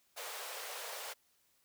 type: high-pass noise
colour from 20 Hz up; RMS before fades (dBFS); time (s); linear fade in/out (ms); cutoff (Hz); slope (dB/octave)
pink; -44; 0.16-1.14; 20; 460; 48
effects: white hiss -73 dBFS RMS until 1.64 s